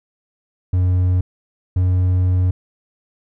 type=tone pair in turn; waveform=triangle; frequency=90.9 / 91.28 Hz; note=F#2 / F#2; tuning=-30 / -23 cents; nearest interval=unison; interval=7 cents; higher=second; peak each=-11 dBFS; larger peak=neither; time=0.73-1.21 / 1.76-2.51 s; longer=second; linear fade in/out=5 ms; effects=none